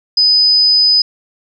sine tone, 5000 Hz, D#8, 8 cents sharp, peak -7 dBFS, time 0.17-1.02 s, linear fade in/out 5 ms, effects none

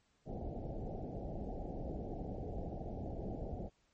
pink low-pass noise, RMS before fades -42 dBFS, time 0.25-3.7 s, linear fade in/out 50 ms, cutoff 790 Hz, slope 96 dB/octave, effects pink hiss -75 dBFS RMS until 3.93 s + MP3 32 kbps

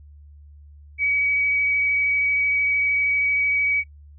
sine tone with vibrato, 2270 Hz, C#7, 41 cents sharp, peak -18 dBFS, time 0.98-3.84 s, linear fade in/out 50 ms, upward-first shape sine, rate 13 Hz, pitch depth 10 cents each way, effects noise-tail reverb RT60 0.1 s tail -23 dB re dry + added 73 Hz sine -43 dBFS peak until 4.18 s

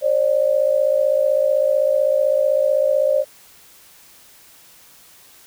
sine tone pair together, 541 / 596.8 Hz, C#5 / D5, -42 / +28 cents, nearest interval major second, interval 170 cents, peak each -17 dBFS, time 0.01-3.25 s, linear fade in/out 50 ms, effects white hiss -48 dBFS RMS until 5.46 s

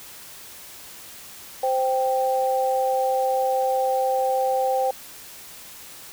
sine tone pair together, 520.8 / 784 Hz, C5 / G5, -8 / 0 cents, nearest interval perfect fifth, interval 708 cents, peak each -22 dBFS, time 1.63-4.91 s, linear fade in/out 5 ms, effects white hiss -42 dBFS RMS until 6.12 s

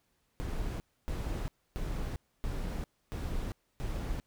brown noise bursts, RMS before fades -35 dBFS, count 6, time 0.4-4.2 s, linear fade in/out 0 ms, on 400 ms, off 280 ms, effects pink hiss -75 dBFS RMS until 4.26 s

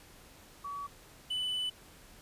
sine / triangle tone pair in turn, 1137 / 2994 Hz, C#6 / F#7, +44 / +20 cents, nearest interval octave + perfect fourth, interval 1676 cents, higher second, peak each -37 / -30 dBFS, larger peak second, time 0.64-0.87 / 1.3-1.7 s, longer second, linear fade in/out 10 ms, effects pink hiss -56 dBFS RMS until 2.21 s + resampled to 32000 Hz

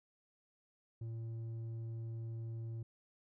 square tone with low-pass filter, 114 Hz, A#2, 38 cents flat, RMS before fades -43 dBFS, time 1.01-2.83 s, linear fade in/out 5 ms, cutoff 240 Hz, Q 0.73, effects none

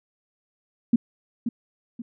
sine tone with echo, 235.3 Hz, A#3, 16 cents sharp, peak -13 dBFS, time 0.93-0.96 s, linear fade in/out 5 ms, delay 530 ms, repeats 2, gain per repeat -9 dB, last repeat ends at 2.02 s, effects none

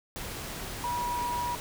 sine tone in noise, 967 Hz, B5, 37 cents flat, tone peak -29 dBFS, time 0.84-1.55 s, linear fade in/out 0 ms, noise pink, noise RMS -38 dBFS, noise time 0.16-1.6 s, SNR +6 dB, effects none

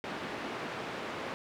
pink band-pass noise, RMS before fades -39 dBFS, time 0.04-1.34 s, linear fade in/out 0 ms, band 230 to 2600 Hz, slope 12 dB/octave, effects none

